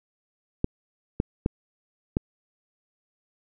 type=clicks; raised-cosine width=3 ms; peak=-9 dBFS; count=4; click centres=0.644 / 1.201 / 1.461 / 2.169 s; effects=none